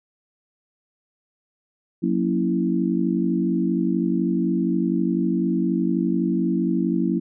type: chord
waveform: sine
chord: F# dominant seventh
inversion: none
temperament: equal with one note detuned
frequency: 181.71 / 233.1 / 277.2 / 329.6 Hz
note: F#3 / A#3 / C#4 / E4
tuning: -31 / 0 / 0 / 0 cents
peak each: -23 / -25 / -26 / -24 dBFS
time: 2.02-7.2 s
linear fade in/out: 20 ms
effects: none